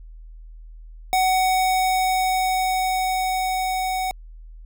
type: tone with level ramp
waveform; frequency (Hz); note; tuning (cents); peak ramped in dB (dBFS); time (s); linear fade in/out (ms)
square; 748; F#5; +19; -17 to -23; 1.13-4.11; 0
effects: added 40 Hz sine -38 dBFS peak until 4.65 s